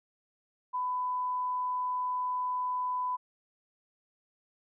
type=tone; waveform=sine; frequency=1000 Hz; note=B5; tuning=21 cents sharp; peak=-29 dBFS; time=0.73-3.17 s; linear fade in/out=20 ms; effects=none